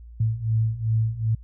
sine beating tone pair, 110 / 112.6 Hz, A2 / A2, 0 / +40 cents, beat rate 2.6 Hz, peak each -25 / -22 dBFS, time 0.2-1.35 s, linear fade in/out 5 ms, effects added 58 Hz sine -40 dBFS peak until 1.43 s

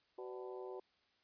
harmonic tone with a mistuned harmonic, 125.5 Hz, B2, 28 cents sharp, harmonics 3 / 4 / 5 / 6 / 7 / 8, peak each -46 / -51 / -55 / -57 / -57 / -59 dBFS, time 0.18-0.8 s, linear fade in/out 5 ms, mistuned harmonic 5, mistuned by -96 cents, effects white hiss -75 dBFS RMS until 1.23 s + resampled to 11025 Hz

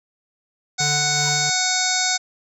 harmonic tone, 740 Hz, F#5, in tune, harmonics 1 / 2 / 3 / 5 / 6 / 7 / 8 / 9 / 10, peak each -27 / -27 / -27 / -27 / -27 / -27 / -27 / -27 / -27 dBFS, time 0.78-2.18 s, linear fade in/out 20 ms
square tone with tremolo, 146.4 Hz, D3, 5 cents flat, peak -26 dBFS, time 0.8-1.5 s, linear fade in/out 5 ms, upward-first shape sine, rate 2.7 Hz, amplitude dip 40%
triangle tone with exponential growth, 970 Hz, B5, 31 cents flat, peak -27 dBFS, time 1.17-1.29 s, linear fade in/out 2 ms, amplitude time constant 25 ms
effects none

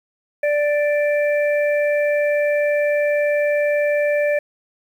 harmonic tone, 587.3 Hz, D5, in tune, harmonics 1 / 3 / 4, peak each -16 / -26 / -28 dBFS, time 0.43-4.39 s, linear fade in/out 5 ms, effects 8-bit

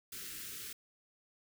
white band-stop noise, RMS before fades -45 dBFS, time 0.12-0.73 s, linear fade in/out 5 ms, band 470 to 1300 Hz, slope 48 dB/octave, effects none

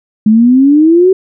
sine exponential sweep, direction up, 210.2 to 384.5 Hz, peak -3 dBFS, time 0.26-1.13 s, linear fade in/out 5 ms, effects none

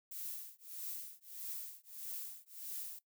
violet noise with tremolo, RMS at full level -42 dBFS, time 0.11-2.99 s, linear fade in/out 5 ms, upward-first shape triangle, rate 1.6 Hz, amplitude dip 100%, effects noise-tail reverb RT60 0.1 s tail -17 dB re dry

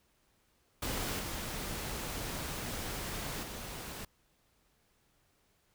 pink noise with level steps, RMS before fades -36 / -39 / -43 dBFS, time 0.82-4.05 s, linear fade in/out 5 ms, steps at 1.19 / 3.43 s, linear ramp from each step 2 ms, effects pink hiss -72 dBFS RMS until 5.74 s

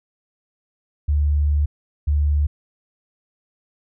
sine tone pair in turn, 73.42 / 73.42 Hz, D2 / D2, 0 / 0 cents, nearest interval unison, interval 0 cents, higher neither, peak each -15 dBFS, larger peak neither, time 1.08-1.66 / 2.07-2.47 s, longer first, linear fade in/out 10 ms, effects none

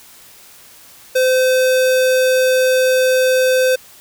square tone, 514 Hz, C5, 31 cents flat, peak -12 dBFS, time 1.15-3.76 s, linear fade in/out 10 ms, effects white hiss -43 dBFS RMS until 4 s

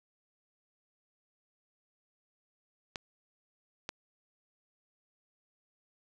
clicks, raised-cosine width 0.2 ms, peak -19 dBFS, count 2, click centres 2.958 / 3.891 s, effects none

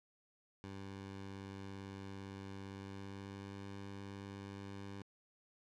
15% pulse tone with pitch glide, 97.7 to 99.06 Hz, G2 to G2, -5 to +19 cents, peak -40 dBFS, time 0.64-5.02 s, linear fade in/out 0 ms, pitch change +24 cents, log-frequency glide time 2.68-3.61 s, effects low-pass 6000 Hz 12 dB/octave

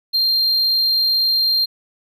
triangle tone, 4186 Hz, C8, in tune, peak -13 dBFS, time 0.13-1.66 s, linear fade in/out 20 ms, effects none

